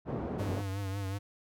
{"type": "band-pass noise", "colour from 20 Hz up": "pink", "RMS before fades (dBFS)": -36, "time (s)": [0.05, 0.63], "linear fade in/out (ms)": 50, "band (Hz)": [100, 610], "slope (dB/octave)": 12}
{"type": "tone with vibrato", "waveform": "square", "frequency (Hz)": 98, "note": "G2", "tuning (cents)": 0, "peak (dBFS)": -34, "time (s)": [0.38, 1.19], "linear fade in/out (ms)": 20, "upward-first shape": "triangle", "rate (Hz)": 5.4, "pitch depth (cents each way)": 65}
{"effects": []}